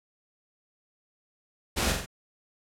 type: noise with echo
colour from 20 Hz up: pink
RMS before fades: -27 dBFS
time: 1.76-1.93 s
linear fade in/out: 20 ms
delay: 44 ms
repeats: 3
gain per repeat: -4 dB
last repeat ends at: 2.062 s
effects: low-pass 11000 Hz 12 dB/octave